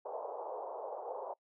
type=band-pass noise; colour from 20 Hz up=pink; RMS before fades=-42 dBFS; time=0.05-1.34 s; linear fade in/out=10 ms; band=450 to 960 Hz; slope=48 dB/octave; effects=noise-tail reverb RT60 0.1 s tail -24 dB re dry